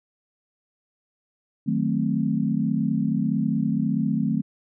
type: chord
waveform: sine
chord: D# diminished seventh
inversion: none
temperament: equal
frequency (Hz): 155.56 / 185 / 220 / 261.6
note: D#3 / F#3 / A3 / C4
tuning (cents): 0 / 0 / 0 / 0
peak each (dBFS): -27 / -27 / -24 / -27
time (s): 1.66-4.42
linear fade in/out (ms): 20
effects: none